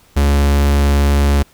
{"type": "tone", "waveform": "45% pulse", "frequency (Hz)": 71, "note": "C#2", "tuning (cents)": 42, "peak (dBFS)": -10, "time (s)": [0.16, 1.43], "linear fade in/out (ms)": 10, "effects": ["pink hiss -50 dBFS RMS until 1.53 s"]}